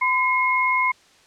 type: tone pair together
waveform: sine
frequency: 1016 / 2159 Hz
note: B5 / C#7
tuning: +49 / -46 cents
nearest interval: octave + minor second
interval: 1305 cents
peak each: -20 dBFS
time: 0.01-0.92 s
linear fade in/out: 10 ms
effects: white hiss -54 dBFS RMS until 1.26 s + low-pass 6000 Hz 12 dB/octave